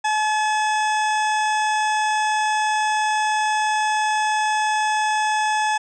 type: harmonic tone with a mistuned harmonic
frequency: 857 Hz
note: A5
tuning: 46 cents flat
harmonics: 1 / 2 / 3 / 4 / 6 / 7 / 8 / 9 / 10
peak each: -19 / -25 / -31 / -33 / -37 / -42 / -37 / -39 / -41 dBFS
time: 0.04-5.78 s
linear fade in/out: 10 ms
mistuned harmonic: 8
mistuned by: -77 cents
effects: none